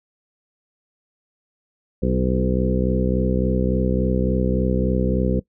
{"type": "harmonic tone with a mistuned harmonic", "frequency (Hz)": 63.5, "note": "B1", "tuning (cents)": 49, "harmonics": [1, 2, 3, 4, 5, 6, 7, 8], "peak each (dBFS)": [-23, -26, -22, -27, -31, -28, -28, -27], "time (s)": [2.02, 5.4], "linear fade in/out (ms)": 10, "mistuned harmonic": 6, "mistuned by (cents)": -17, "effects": ["noise-tail reverb RT60 0.1 s tail -20 dB re dry"]}